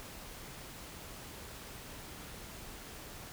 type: silence
effects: pink hiss -48 dBFS RMS until 3.32 s